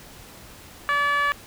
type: tone with band-pass filter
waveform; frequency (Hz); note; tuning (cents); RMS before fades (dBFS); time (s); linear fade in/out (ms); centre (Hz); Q
10% pulse; 575; D5; -37; -22; 0.89-1.32; 0; 1400; 6.2
effects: pink hiss -45 dBFS RMS until 1.46 s